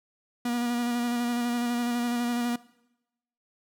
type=tone with vibrato; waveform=45% pulse; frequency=240 Hz; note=B3; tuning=49 cents flat; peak=-26 dBFS; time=0.45-2.56 s; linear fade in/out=5 ms; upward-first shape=square; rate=12 Hz; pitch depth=18 cents each way; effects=noise-tail reverb RT60 0.9 s tail -20 dB re dry